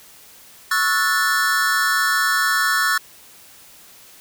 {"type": "chord", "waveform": "square", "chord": "F# minor seventh", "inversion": "second", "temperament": "equal with one note detuned", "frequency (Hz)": [1108.7, 1318.5, 1463, 1760], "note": ["C#6", "E6", "F#6", "A6"], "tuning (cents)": [0, 0, -20, 0], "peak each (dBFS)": [-26, -24, -22, -21], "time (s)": [0.71, 2.98], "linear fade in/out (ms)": 5, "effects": ["white hiss -46 dBFS RMS until 4.2 s"]}